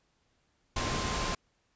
sine tone in noise, 1046.5 Hz, C6, in tune, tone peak -38 dBFS, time 0.76-1.35 s, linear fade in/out 5 ms, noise pink, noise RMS -32 dBFS, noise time 0.76-1.35 s, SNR -9 dB, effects pink hiss -73 dBFS RMS until 1.75 s + resampled to 16000 Hz

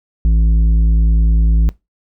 sine tone with tanh clipping, 54.9 Hz, A1, 3 cents flat, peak -10 dBFS, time 0.25-1.69 s, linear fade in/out 0 ms, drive 8 dB, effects noise-tail reverb RT60 0.2 s tail -20 dB re dry

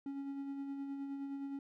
triangle tone with tremolo, 277.2 Hz, C#4, in tune, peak -36 dBFS, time 0.06-1.59 s, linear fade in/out 2 ms, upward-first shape sine, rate 9.6 Hz, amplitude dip 35%, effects none

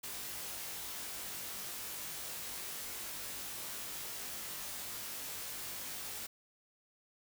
white noise with comb filter, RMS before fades -43 dBFS, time 0.03-6.27 s, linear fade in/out 10 ms, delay 20 ms, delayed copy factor +0.9, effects none

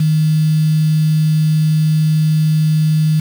sine tone with quantisation, 155.56 Hz, D#3, in tune, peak -10 dBFS, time 0-3.2 s, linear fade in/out 5 ms, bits 5, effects none

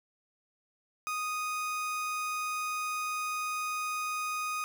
30% pulse tone, 1243 Hz, D#6, 2 cents flat, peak -29 dBFS, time 1.07-4.64 s, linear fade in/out 0 ms, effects none

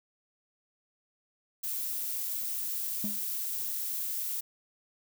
violet noise, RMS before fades -34 dBFS, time 1.63-4.41 s, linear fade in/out 10 ms
triangle tone with exponential decay, 208.1 Hz, G#3, 4 cents sharp, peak -27 dBFS, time 3.04-3.24 s, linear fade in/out 2 ms, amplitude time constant 43 ms
effects none

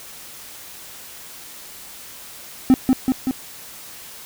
triangle tone with echo, 260 Hz, C4, 11 cents flat, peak -6 dBFS, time 2.7-2.74 s, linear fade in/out 0 ms, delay 190 ms, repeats 3, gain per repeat -3 dB, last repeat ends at 3.31 s, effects white hiss -39 dBFS RMS until 4.25 s

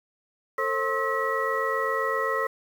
sine tone cluster, 448.4 / 536 / 1068 / 1296 / 1927 Hz, A4 / C5 / C6 / E6 / B6, +33 / +42 / +35 / -30 / -43 cents, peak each -30 dBFS, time 0.58-2.47 s, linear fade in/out 5 ms, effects 8-bit

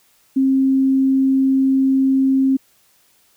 sine tone, 267 Hz, C4, 35 cents sharp, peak -12 dBFS, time 0.36-2.57 s, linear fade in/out 10 ms, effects white hiss -57 dBFS RMS until 3.36 s

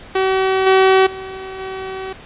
sawtooth tone with level steps, 380.4 Hz, F#4, 48 cents sharp, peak -10 / -5 / -24 / -21 dBFS, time 0.15-2.13 s, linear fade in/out 5 ms, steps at 0.66 / 1.06 / 1.59 s, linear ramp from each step 10 ms, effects pink hiss -39 dBFS RMS until 2.25 s + resampled to 8000 Hz

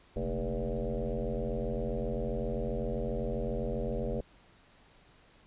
sine tone with frequency modulation, 225.3 Hz, A3, 41 cents sharp, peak -30 dBFS, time 0.16-4.21 s, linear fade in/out 5 ms, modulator 87.6 Hz, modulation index 4.2, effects pink hiss -61 dBFS RMS until 5.46 s + resampled to 8000 Hz

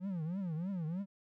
triangle tone with vibrato, 175.6 Hz, F3, 10 cents sharp, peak -33 dBFS, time 0-1.06 s, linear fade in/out 50 ms, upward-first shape triangle, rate 3.2 Hz, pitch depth 260 cents each way, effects none

